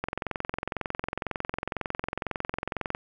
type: click train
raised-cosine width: 0.5 ms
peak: -14 dBFS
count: 65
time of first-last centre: 0.04-2.949 s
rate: 22 Hz
effects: none